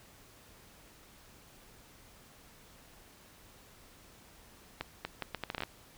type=accelerating click train; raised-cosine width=0.3 ms; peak=-19 dBFS; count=11; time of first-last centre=4.81-5.635 s; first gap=240 ms; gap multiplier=0.72; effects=pink hiss -58 dBFS RMS until 5.97 s